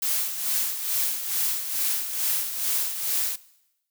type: noise with tremolo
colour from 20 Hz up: blue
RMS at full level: -24 dBFS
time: 0.02-3.36 s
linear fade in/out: 5 ms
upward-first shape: sine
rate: 2.3 Hz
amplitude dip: 60%
effects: noise-tail reverb RT60 0.9 s tail -20 dB re dry